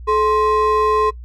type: ring-modulated tone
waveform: triangle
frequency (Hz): 740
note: F#5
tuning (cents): 0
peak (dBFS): -8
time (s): 0.07-1.11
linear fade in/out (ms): 20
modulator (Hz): 309
effects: noise-tail reverb RT60 0.1 s tail -21 dB re dry + added 60 Hz sine -31 dBFS peak until 1.24 s